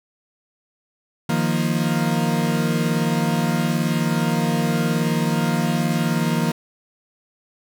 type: chord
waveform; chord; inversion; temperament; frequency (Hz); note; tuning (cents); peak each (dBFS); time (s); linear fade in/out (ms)
40% pulse; Eb suspended second; none; equal; 155.56 / 174.61 / 233.1; Eb3 / F3 / Bb3; 0 / 0 / 0; -22; 1.29-6.52; 5
effects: none